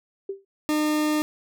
sine tone with exponential decay, 392 Hz, G4, in tune, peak -24 dBFS, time 0.29-0.45 s, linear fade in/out 5 ms, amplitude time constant 33 ms
40% pulse tone, 303.8 Hz, D#4, 41 cents flat, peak -20 dBFS, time 0.69-1.22 s, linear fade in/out 0 ms
effects none

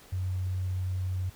sine tone, 92.5 Hz, F#2, in tune, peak -28 dBFS, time 0.12-1.3 s, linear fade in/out 10 ms, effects pink hiss -54 dBFS RMS until 1.35 s

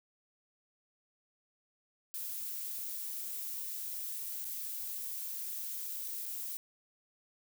violet noise with dropouts, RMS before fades -40 dBFS, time 2.14-6.57 s, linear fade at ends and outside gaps 0 ms, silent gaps 4.445-4.452 / 6.257-6.262 s, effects none

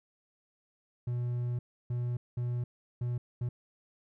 triangle tone bursts at uneven times, 121.7 Hz, B2, 25 cents flat, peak -28 dBFS, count 5, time 1.07-1.59 / 1.9-2.17 / 2.37-2.64 / 3.01-3.18 / 3.41-3.49 s, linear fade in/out 5 ms, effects none

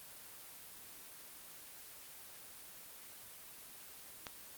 click, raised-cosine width 0.2 ms, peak -24 dBFS, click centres 4.268 s, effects white hiss -53 dBFS RMS until 4.57 s + Opus 24 kbps

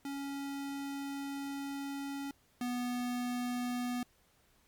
square tone pair in turn, 278.7 / 245.6 Hz, C#4 / B3, +9 / -9 cents, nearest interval major second, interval 218 cents, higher first, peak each -38 / -34 dBFS, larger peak second, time 0.05-2.31 / 2.61-4.03 s, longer first, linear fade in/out 2 ms, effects pink hiss -69 dBFS RMS until 4.67 s + MP3 96 kbps

